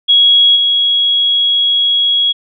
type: tone with level steps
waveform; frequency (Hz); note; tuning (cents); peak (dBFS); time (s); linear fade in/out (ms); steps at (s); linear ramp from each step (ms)
sine; 3322; G#7; 0; -5 / -9; 0.08-2.33; 20; 0.55; 20
effects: none